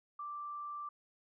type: tone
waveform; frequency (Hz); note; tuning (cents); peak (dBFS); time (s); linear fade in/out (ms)
sine; 1174.7; D6; 0; -40; 0.19-0.89; 5
effects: none